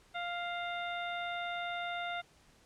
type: harmonic tone with a mistuned harmonic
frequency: 698.5 Hz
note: F5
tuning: in tune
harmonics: 1 / 2 / 3 / 4 / 5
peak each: -38 / -41 / -43 / -49 / -46 dBFS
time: 0.14-2.22 s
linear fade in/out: 20 ms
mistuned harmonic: 5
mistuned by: +62 cents
effects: pink hiss -64 dBFS RMS until 2.65 s + low-pass 9000 Hz 12 dB/octave